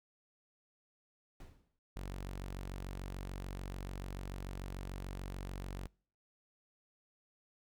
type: noise with exponential decay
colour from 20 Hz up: brown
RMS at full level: -48 dBFS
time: 1.4-1.79 s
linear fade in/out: 2 ms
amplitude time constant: 84 ms
type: tone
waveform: sawtooth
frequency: 46.84 Hz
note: F#1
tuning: 22 cents sharp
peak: -37 dBFS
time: 1.96-5.87 s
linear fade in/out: 0 ms
effects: noise-tail reverb RT60 0.5 s tail -26 dB re dry